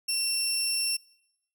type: tone pair together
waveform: sawtooth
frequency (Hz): 2715 / 5430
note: F7 / F8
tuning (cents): -50 / -50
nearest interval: octave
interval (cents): 1200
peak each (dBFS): -30 / -23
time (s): 0.08-0.97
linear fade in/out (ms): 10
effects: noise-tail reverb RT60 0.8 s tail -23 dB re dry